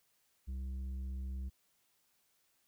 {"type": "tone with tanh clipping", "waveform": "triangle", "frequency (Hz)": 65.41, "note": "C2", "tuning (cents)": 0, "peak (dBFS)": -39, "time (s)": [0.47, 1.5], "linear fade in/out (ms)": 20, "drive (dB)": 11, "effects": ["white hiss -75 dBFS RMS until 2.67 s"]}